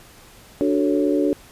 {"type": "chord", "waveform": "sine", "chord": "D major seventh", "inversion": "none", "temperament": "equal", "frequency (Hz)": [293.7, 370, 440, 554.4], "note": ["D4", "F#4", "A4", "C#5"], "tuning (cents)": [0, 0, 0, 0], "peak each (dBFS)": [-19, -23, -24, -25], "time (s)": [0.61, 1.33], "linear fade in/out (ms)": 0, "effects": ["pink hiss -47 dBFS RMS until 1.51 s", "resampled to 32000 Hz"]}